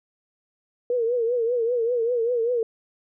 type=tone with vibrato; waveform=sine; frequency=473.7 Hz; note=A#4; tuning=28 cents sharp; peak=-20 dBFS; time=0.9-2.63 s; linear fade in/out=2 ms; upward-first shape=triangle; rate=5.1 Hz; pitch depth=110 cents each way; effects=none